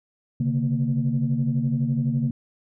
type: tone cluster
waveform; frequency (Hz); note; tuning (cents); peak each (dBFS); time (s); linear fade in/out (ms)
sine; 132.1 / 144 / 231.5; C3 / D3 / A#3; +17 / -34 / -12; -24; 0.4-2.31; 5
effects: tanh soft clip ceiling -13 dBFS